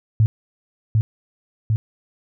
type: tone with echo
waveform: sine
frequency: 109.5 Hz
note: A2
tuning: 8 cents flat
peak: -11 dBFS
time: 0.2-0.26 s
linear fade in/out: 0 ms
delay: 750 ms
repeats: 2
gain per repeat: -2 dB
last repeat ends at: 1.76 s
effects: none